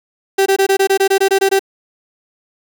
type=tone bursts; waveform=35% pulse; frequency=388.9 Hz; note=G4; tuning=14 cents flat; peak=-8 dBFS; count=12; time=0.38-1.594 s; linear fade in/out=10 ms; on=81 ms; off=22 ms; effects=7-bit